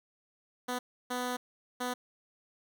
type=tone bursts at uneven times; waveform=10% pulse; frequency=248.5 Hz; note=B3; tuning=11 cents sharp; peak=-24 dBFS; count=3; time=0.68-0.79 / 1.1-1.37 / 1.8-1.94 s; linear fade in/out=10 ms; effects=none